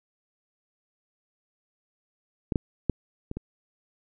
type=clicks; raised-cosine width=3 ms; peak=-13 / -10 / -9 / -20 / -20 dBFS; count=5; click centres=2.522 / 2.558 / 2.897 / 3.314 / 3.37 s; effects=none